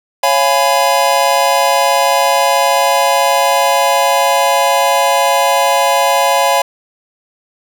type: chord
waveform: square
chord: C# dominant seventh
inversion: none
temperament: just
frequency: 554.4 / 693 / 831.5 / 997.9 Hz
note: C#5 / E#5 / G#5 / B5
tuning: 0 / -14 / +2 / +18 cents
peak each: -16 dBFS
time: 0.23-6.62 s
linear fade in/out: 5 ms
effects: none